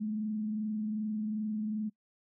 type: tone with frequency modulation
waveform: sine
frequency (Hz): 214.3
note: A3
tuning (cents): -45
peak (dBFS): -31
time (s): 0-1.9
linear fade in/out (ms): 20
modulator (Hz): 22.6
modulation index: 0.27
effects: noise-tail reverb RT60 0.1 s tail -25 dB re dry